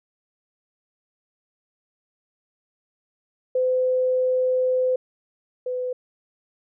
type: tone pair in turn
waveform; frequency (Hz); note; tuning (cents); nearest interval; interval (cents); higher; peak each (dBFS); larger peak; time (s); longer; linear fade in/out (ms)
sine; 510 / 502.7; C5 / B4; -44 / +31; unison; 25; first; -18 / -24; first; 3.55-4.96 / 5.66-5.93; first; 5
effects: none